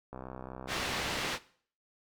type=click train; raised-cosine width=1 ms; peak=-28 dBFS; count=74; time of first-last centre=0.13-1.264 s; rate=64.4 Hz
type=low-pass noise; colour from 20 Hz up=white; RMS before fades=-35 dBFS; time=0.67-1.39 s; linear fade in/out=50 ms; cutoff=3400 Hz; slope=12 dB/octave
effects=noise-tail reverb RT60 0.5 s tail -18 dB re dry